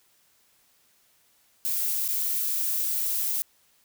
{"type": "noise with dropouts", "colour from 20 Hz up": "violet", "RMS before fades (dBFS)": -27, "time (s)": [1.65, 3.42], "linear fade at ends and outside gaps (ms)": 0, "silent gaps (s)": [2.079, 2.087], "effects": ["white hiss -64 dBFS RMS until 3.84 s"]}